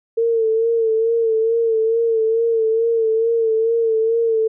sine tone with vibrato, 452.2 Hz, A4, 47 cents sharp, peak -14 dBFS, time 0.17-4.48 s, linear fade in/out 10 ms, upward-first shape sine, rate 2.3 Hz, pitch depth 42 cents each way, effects none

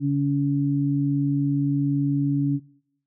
sine tone pair together, 141.2 / 282.4 Hz, C#3 / C#4, +32 / +32 cents, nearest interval octave, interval 1200 cents, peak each -22 dBFS, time 0-2.6 s, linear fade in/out 50 ms, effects noise-tail reverb RT60 0.7 s tail -21 dB re dry

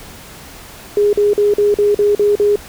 sine tone bursts, 412.2 Hz, G#4, 13 cents flat, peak -9 dBFS, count 8, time 0.97-2.558 s, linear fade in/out 2 ms, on 160 ms, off 44 ms, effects pink hiss -36 dBFS RMS until 2.68 s

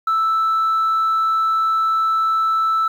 sine tone, 1318.5 Hz, E6, in tune, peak -13 dBFS, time 0.07-2.88 s, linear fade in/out 5 ms, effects tanh soft clip ceiling -13 dBFS + 8-bit

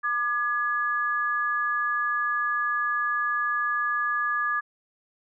sine tone pair together, 1200 / 1686.6 Hz, D6 / G#6, +37 / +26 cents, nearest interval tritone, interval 589 cents, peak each -26 dBFS, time 0.03-4.61 s, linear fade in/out 20 ms, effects none

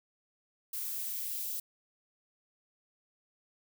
violet noise with high-pass filter sweep, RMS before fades -37 dBFS, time 0.73-1.6 s, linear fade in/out 5 ms, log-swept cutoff 820 to 3500 Hz, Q 1.2, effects none

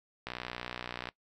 click train, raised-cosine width 0.3 ms, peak -21 dBFS, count 51, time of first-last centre 0.27-1.088 s, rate 61.1 Hz, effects noise-tail reverb RT60 0.1 s tail -20 dB re dry

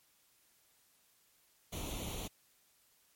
pink noise with comb filter, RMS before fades -41 dBFS, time 1.72-2.28 s, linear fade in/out 10 ms, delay 0.3 ms, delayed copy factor +0.75, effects white hiss -70 dBFS RMS until 3.15 s + MP3 64 kbps

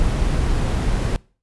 brown noise, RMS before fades -19 dBFS, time 0-1.16 s, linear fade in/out 0 ms, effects noise-tail reverb RT60 0.4 s tail -23 dB re dry + resampled to 24000 Hz

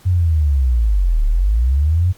sine linear two-way sweep, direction down then up, 93.6 to 35.13 to 93.6 Hz, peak -11 dBFS, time 0.05-2.13 s, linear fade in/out 20 ms, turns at 1.25 s, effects pink hiss -48 dBFS RMS until 2.17 s + MP3 96 kbps

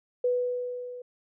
sine tone with level ramp, 493.9 Hz, B4, in tune, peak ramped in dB -21 to -38 dBFS, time 0.24-1.02 s, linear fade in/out 5 ms, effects none

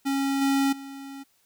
square tone with level steps, 274.4 Hz, C#4, 17 cents flat, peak -24 / -21 / -38 dBFS, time 0.05-1.24 s, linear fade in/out 20 ms, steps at 0.41 / 0.72 s, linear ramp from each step 10 ms, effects white hiss -66 dBFS RMS until 1.45 s

